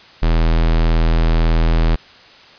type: tone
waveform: square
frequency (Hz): 40.9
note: E1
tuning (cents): -13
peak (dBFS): -12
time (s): 0.22-1.96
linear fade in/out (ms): 10
effects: white hiss -43 dBFS RMS until 2.58 s + resampled to 11025 Hz